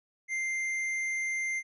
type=tone with tanh clipping; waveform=sine; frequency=2093 Hz; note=C7; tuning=in tune; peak=-31 dBFS; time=0.28-1.63 s; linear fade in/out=50 ms; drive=10 dB; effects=low-pass 10000 Hz 12 dB/octave